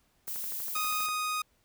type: noise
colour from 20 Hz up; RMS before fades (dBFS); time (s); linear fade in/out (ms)
violet; -36; 0.27-1.07; 10
type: click train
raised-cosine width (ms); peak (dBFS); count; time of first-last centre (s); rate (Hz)
0.5; -32; 11; 0.28-1.086; 12.4
type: tone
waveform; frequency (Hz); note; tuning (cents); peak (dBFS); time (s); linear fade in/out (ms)
sawtooth; 1244.5; D#6; 0; -26; 0.75-1.42; 5
effects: pink hiss -70 dBFS RMS until 1.64 s